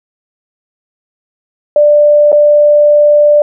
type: tone with dropouts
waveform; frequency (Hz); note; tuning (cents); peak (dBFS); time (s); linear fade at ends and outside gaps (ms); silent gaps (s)
sine; 591; D5; +11; -3; 1.76-3.42; 2; 2.319-2.327
effects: none

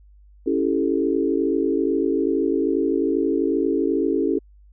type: chord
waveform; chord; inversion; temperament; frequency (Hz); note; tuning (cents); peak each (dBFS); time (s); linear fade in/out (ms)
sine; A dominant seventh; first; equal; 277.2 / 329.6 / 392 / 440; C#4 / E4 / G4 / A4; 0 / 0 / 0 / 0; -23 / -23 / -24 / -25; 0.46-4.39; 10
effects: added 50 Hz sine -47 dBFS peak until 4.72 s

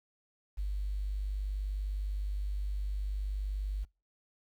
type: tone with quantisation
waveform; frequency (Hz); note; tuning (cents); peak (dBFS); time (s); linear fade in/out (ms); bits
sine; 49.75; G1; +26; -31; 0.57-3.85; 20; 10
effects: noise-tail reverb RT60 0.3 s tail -26 dB re dry

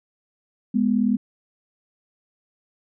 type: tone pair together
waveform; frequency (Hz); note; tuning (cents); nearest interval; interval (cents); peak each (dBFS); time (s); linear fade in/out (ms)
sine; 207.6 / 246.9; G#3 / B3; 0 / 0; minor third; 300; -20; 0.74-1.17; 10
effects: none

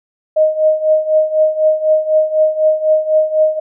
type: tone with tremolo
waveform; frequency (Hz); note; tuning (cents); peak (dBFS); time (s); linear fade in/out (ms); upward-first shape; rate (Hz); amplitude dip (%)
sine; 622.3; D#5; 0; -6; 0.36-3.6; 10; triangle; 4; 85
effects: none

